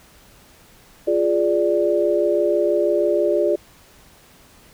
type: chord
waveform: sine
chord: D diminished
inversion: first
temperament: equal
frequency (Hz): 349.2 / 415.3 / 587.3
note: F4 / Ab4 / D5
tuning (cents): 0 / 0 / 0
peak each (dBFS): -20 / -21 / -19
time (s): 1.07-3.56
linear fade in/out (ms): 10
effects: pink hiss -50 dBFS RMS until 4.73 s